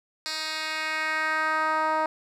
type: tone with band-pass filter sweep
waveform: 10% pulse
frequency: 313.3 Hz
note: D#4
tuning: 12 cents sharp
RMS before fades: -27 dBFS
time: 0.26-2.06 s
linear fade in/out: 0 ms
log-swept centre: 4600 to 850 Hz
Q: 1.7
effects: none